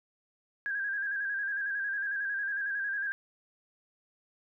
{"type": "tone with vibrato", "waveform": "sine", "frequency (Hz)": 1618, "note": "G#6", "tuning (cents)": -46, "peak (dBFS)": -30, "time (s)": [0.66, 3.12], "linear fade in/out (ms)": 0, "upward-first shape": "square", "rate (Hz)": 11, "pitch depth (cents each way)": 43, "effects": []}